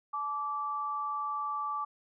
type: tone pair together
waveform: sine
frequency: 859 / 1164 Hz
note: A5 / D6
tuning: -42 / -16 cents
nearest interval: perfect fourth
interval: 526 cents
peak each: -39 / -32 dBFS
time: 0.13-1.85 s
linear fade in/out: 10 ms
effects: none